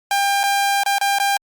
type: tone with dropouts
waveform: sawtooth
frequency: 798 Hz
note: G5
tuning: 31 cents sharp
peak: -12 dBFS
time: 0.11-1.37 s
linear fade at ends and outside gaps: 2 ms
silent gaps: 0.433-0.437 / 0.835-0.861 / 0.984-1.012 / 1.186-1.199 s
effects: Opus 48 kbps